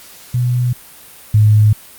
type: tone pair in turn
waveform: sine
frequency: 123.47 / 106.51 Hz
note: B2 / G#2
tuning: 0 / +44 cents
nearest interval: minor third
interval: 256 cents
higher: first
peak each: -12 / -6 dBFS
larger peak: second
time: 0.34-0.73 / 1.34-1.73 s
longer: neither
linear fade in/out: 5 ms
effects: white hiss -39 dBFS RMS until 1.98 s + Opus 48 kbps